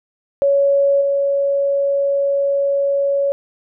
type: tone with level steps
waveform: sine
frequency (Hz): 559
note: C#5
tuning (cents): +14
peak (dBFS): -11 / -14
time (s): 0.42-3.32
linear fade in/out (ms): 0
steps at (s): 1.01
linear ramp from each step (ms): 5
effects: none